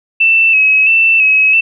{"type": "tone with vibrato", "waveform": "sine", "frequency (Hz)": 2613, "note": "E7", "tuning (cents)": -16, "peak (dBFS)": -6, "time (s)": [0.2, 1.61], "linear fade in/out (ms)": 10, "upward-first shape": "square", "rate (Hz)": 1.5, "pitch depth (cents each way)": 36, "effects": []}